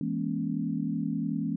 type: chord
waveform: sine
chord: A# half-diminished seventh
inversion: second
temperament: equal with one note detuned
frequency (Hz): 164.81 / 207.7 / 238.1 / 277.2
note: E3 / G#3 / A#3 / C#4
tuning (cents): 0 / 0 / +37 / 0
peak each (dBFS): -33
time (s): 0.01-1.56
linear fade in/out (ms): 2
effects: none